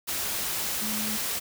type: tone in noise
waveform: sine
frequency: 214.8 Hz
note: A3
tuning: 41 cents flat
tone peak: -33 dBFS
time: 0.81-1.18 s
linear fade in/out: 20 ms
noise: white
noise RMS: -30 dBFS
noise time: 0.07-1.4 s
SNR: -6 dB
effects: none